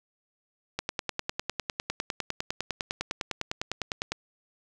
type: click train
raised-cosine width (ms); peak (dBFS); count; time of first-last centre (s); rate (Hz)
0.2; -12; 34; 0.79-4.12; 9.91
effects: none